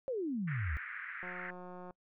sine exponential sweep, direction down, 554.4 to 66.3 Hz, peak -33 dBFS, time 0.08-0.77 s, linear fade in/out 0 ms
pink band-pass noise, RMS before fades -44 dBFS, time 0.47-1.51 s, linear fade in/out 10 ms, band 1400 to 2100 Hz, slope 48 dB/octave
click train, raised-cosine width 1 ms, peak -35 dBFS, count 123, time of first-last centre 1.23-1.908 s, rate 180 Hz
effects noise-tail reverb RT60 0.1 s tail -25 dB re dry

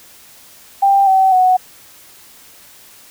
sine tone with pitch steps, 790 / 764.4 / 739.7 Hz, G5 / G5 / F#5, +13 / -44 / -1 cents, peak -8 dBFS, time 0.82-1.57 s, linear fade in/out 10 ms, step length 250 ms, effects white hiss -43 dBFS RMS until 3.1 s

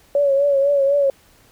sine tone with vibrato, 560 Hz, C#5, 18 cents sharp, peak -13 dBFS, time 0.15-1.1 s, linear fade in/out 2 ms, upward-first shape triangle, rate 4 Hz, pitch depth 59 cents each way, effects pink hiss -53 dBFS RMS until 1.51 s

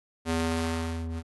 sawtooth ring-modulated tone, 164.2 Hz, E3, 6 cents flat, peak -20 dBFS, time 0.25-1.23 s, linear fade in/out 50 ms, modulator 81.8 Hz, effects AAC 32 kbps

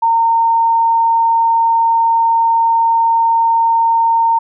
sine tone, 916 Hz, A#5, 31 cents flat, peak -9 dBFS, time 0.02-4.39 s, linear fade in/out 10 ms, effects none

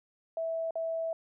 sine tone with dropouts, 655 Hz, E5, 11 cents flat, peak -30 dBFS, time 0.37-1.13 s, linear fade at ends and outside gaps 2 ms, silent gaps 0.708-0.755 s, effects none

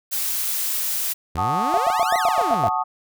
blue noise, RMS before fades -24 dBFS, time 0.11-1.14 s, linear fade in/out 20 ms
sawtooth exponential two-way sweep, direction up then down, 74 to 2093 to 90.9 Hz, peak -22 dBFS, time 1.35-2.69 s, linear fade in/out 0 ms, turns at 2.17 s
sine chord, D# half-diminished seventh, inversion first, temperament equal, 740 / 880 / 1108.7 / 1244.5 Hz, F#5 / A5 / C#6 / D#6, 0 / 0 / 0 / 0 cents, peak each -25 / -24 / -28 / -25 dBFS, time 1.37-2.84 s, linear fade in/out 20 ms
sine tone bursts, 695 Hz, F5, 9 cents flat, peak -16 dBFS, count 8, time 1.74-2.67 s, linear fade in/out 0 ms, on 34 ms, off 94 ms
effects none

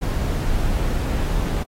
brown noise, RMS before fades -21 dBFS, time 0.01-1.64 s, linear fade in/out 20 ms, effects AAC 48 kbps

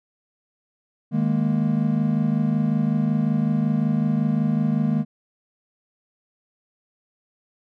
triangle chord, D# suspended fourth, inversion none, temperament equal with one note detuned, 154.85 / 207.7 / 233.1 Hz, D#3 / G#3 / A#3, -8 / 0 / 0 cents, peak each -21 dBFS, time 1.11-5.05 s, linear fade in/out 50 ms, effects none

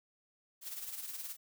blue noise with tremolo, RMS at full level -41 dBFS, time 0.61-1.37 s, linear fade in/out 50 ms, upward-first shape sine, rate 19 Hz, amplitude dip 55%, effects none

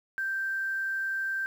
sine tone with quantisation, 1568 Hz, G6, in tune, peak -28 dBFS, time 0.18-1.46 s, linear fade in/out 0 ms, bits 9, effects none

